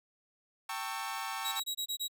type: chord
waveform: sawtooth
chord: A dominant seventh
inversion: third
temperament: equal with one note detuned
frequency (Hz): 784 / 899 / 1108.7 / 1318.5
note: G5 / A5 / C#6 / E6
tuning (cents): 0 / +37 / 0 / 0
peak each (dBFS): -38 / -37 / -37 / -40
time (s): 0.69-1.6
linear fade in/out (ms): 5
type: tone bursts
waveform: sawtooth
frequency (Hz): 3848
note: B7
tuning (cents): -46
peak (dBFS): -30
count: 6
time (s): 1.44-2.082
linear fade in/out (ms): 20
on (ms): 87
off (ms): 24
effects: none